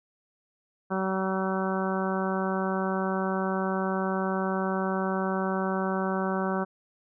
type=harmonic tone; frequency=190 Hz; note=F#3; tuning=46 cents sharp; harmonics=1 / 2 / 3 / 4 / 5 / 6 / 7 / 8; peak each=-29 / -32 / -34 / -35 / -36 / -37 / -37 / -38 dBFS; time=0.9-6.65 s; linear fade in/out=20 ms; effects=none